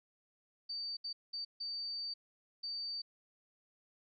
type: tone bursts at uneven times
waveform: sine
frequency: 4608 Hz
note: D8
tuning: 34 cents flat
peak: -38 dBFS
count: 5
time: 0.69-0.97 / 1.04-1.13 / 1.33-1.45 / 1.6-2.14 / 2.63-3.02 s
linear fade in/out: 10 ms
effects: none